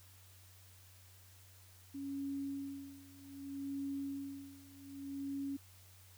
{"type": "tone with tremolo", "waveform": "sine", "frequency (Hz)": 277.2, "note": "C#4", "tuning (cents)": 0, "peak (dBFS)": -37, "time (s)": [1.94, 5.57], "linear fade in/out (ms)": 10, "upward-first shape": "sine", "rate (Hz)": 0.64, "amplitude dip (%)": 90, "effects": ["added 93 Hz sine -60 dBFS peak until 6.17 s", "white hiss -63 dBFS RMS until 6.17 s"]}